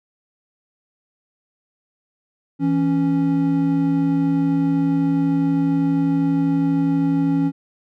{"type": "tone pair together", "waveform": "triangle", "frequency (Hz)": [164.82, 277.2], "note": ["E3", "C#4"], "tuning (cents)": [0, 0], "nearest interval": "major sixth", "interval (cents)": 900, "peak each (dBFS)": [-19, -15], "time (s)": [2.59, 7.52], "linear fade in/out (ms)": 50, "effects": []}